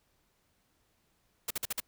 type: noise bursts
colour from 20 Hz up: white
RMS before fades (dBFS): -33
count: 5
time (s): 1.48-1.802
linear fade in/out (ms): 5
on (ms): 26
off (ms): 48
effects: pink hiss -73 dBFS RMS until 1.87 s